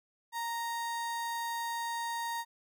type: tone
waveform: 35% pulse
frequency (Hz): 931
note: A#5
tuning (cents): -2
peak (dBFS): -32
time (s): 0.32-2.45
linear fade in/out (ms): 50
effects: none